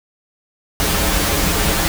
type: noise with comb filter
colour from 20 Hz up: pink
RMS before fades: -17 dBFS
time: 0.8-1.88 s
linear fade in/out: 0 ms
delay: 8.1 ms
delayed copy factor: -0.85
effects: none